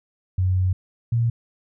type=tone pair in turn; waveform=sine; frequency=92.5 / 116.88 Hz; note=F#2 / A#2; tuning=0 / +5 cents; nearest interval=major third; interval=405 cents; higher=second; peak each=-17 dBFS; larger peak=neither; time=0.38-0.73 / 1.12-1.3 s; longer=first; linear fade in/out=5 ms; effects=none